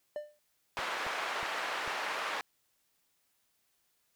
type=tone with exponential decay; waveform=triangle; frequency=596 Hz; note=D5; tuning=25 cents sharp; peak=-30 dBFS; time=0.16-0.39 s; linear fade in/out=1 ms; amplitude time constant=48 ms
type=band-pass noise; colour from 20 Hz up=white; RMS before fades=-36 dBFS; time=0.77-2.41 s; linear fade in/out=0 ms; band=610 to 1800 Hz; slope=12 dB/octave
type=clicks; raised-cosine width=3 ms; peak=-35 dBFS; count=4; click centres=0.79 / 1.066 / 1.43 / 1.877 s
effects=white hiss -75 dBFS RMS until 4.15 s